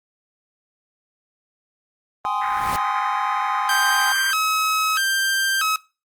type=chord; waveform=triangle; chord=Ab major seventh; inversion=third; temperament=just; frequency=778.7 / 830.6 / 1038.3 / 1245.9 Hz; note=G5 / Ab5 / C6 / Eb6; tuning=-12 / 0 / -14 / +2 cents; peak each=-27 / -24 / -23 / -25 dBFS; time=2.25-4.12 s; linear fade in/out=0 ms
type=noise with exponential growth; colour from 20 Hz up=pink; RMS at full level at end=-25 dBFS; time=2.32-2.76 s; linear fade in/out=0 ms; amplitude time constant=94 ms
type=band-pass noise; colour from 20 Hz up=pink; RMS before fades=-31 dBFS; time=2.41-4.32 s; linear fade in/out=10 ms; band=980 to 2300 Hz; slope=96 dB/octave
type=tone with vibrato; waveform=sawtooth; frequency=1421 Hz; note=F6; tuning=30 cents sharp; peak=-15 dBFS; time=3.69-5.76 s; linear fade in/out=2 ms; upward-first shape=square; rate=0.78 Hz; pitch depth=180 cents each way
effects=noise-tail reverb RT60 0.3 s tail -21 dB re dry + Opus 32 kbps